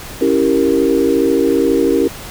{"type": "chord", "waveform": "sine", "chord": "C# diminished seventh", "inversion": "none", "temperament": "equal", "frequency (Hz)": [277.2, 329.6, 392, 466.2], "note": ["C#4", "E4", "G4", "Bb4"], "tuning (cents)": [0, 0, 0, 0], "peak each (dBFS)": -16, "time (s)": [0.21, 2.08], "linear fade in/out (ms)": 5, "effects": ["pink hiss -31 dBFS RMS until 2.3 s"]}